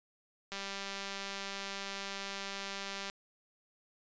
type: click train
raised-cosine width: 0.2 ms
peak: -23 dBFS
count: 509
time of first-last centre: 0.52-3.099 s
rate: 197 Hz
effects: resampled to 16000 Hz